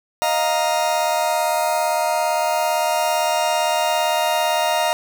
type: chord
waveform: 40% pulse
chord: Eb suspended second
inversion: none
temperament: just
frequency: 622.3 / 700 / 933.4 Hz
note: Eb5 / F5 / Bb5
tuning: 0 / +4 / +2 cents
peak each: -21 dBFS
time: 0.22-4.93 s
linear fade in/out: 0 ms
effects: none